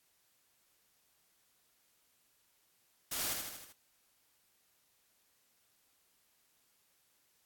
white noise with echo, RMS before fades -37 dBFS, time 3.11-3.34 s, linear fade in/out 10 ms, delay 78 ms, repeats 5, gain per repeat -4 dB, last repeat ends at 3.73 s, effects white hiss -73 dBFS RMS until 7.45 s + AAC 64 kbps

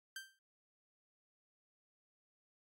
sawtooth tone with exponential decay, 1568 Hz, G6, in tune, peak -38 dBFS, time 0.16-0.39 s, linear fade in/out 2 ms, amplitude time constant 49 ms, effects AAC 64 kbps

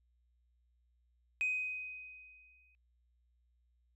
sine tone with exponential decay, 2509 Hz, D#7, 14 cents sharp, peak -28 dBFS, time 1.41-2.75 s, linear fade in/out 0 ms, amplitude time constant 290 ms, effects tanh soft clip ceiling -27 dBFS + added 60 Hz sine -70 dBFS peak until 3.95 s

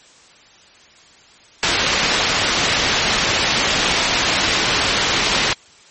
white low-pass noise, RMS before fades -18 dBFS, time 1.63-5.53 s, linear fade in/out 0 ms, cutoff 4400 Hz, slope 12 dB/octave, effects white hiss -47 dBFS RMS until 5.9 s + MP3 32 kbps

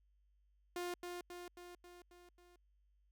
sawtooth tone with echo, 353.3 Hz, F4, 20 cents sharp, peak -36 dBFS, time 0.76-0.94 s, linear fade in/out 2 ms, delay 270 ms, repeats 6, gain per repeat -4 dB, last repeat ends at 2.56 s, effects added 50 Hz sine -70 dBFS peak until 3.11 s

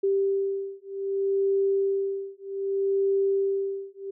sine beating tone pair, 392 / 392.64 Hz, G4 / G4, 0 / +3 cents, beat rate 0.64 Hz, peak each -26 dBFS, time 0.03-4.11 s, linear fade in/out 10 ms, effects none

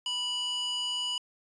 square tone with high-pass filter, 982 Hz, B5, 10 cents flat, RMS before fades -32 dBFS, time 0.06-1.18 s, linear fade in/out 2 ms, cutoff 2400 Hz, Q 4.1, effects resampled to 22050 Hz

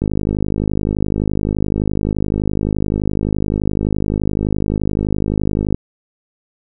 click train, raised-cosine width 3 ms, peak -5 dBFS, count 297, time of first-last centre 0.02-5.745 s, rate 51.7 Hz, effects none

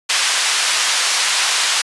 white band-pass noise, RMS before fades -17 dBFS, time 0.09-1.82 s, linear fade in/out 10 ms, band 1000 to 6100 Hz, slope 12 dB/octave, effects resampled to 24000 Hz

